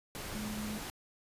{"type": "tone in noise", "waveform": "sine", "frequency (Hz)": 212.4, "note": "G#3", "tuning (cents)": 39, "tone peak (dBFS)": -38, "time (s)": [0.35, 0.78], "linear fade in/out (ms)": 0, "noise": "pink", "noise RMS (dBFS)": -42, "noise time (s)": [0.15, 0.9], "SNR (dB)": 1, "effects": ["resampled to 32000 Hz"]}